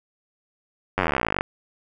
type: slowing click train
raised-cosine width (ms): 0.5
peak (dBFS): -6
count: 29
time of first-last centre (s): 0.98-1.409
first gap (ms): 10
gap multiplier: 1.03
effects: none